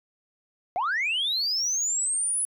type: linear sweep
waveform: sine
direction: up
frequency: 666 to 10290 Hz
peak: -22 dBFS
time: 0.76-2.45 s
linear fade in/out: 0 ms
effects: tanh soft clip ceiling -21 dBFS